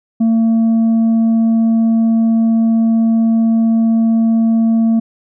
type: tone with tanh clipping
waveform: sine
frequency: 226.3 Hz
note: A3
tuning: 49 cents sharp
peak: -10 dBFS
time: 0.2-5 s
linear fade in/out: 10 ms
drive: 3 dB
effects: none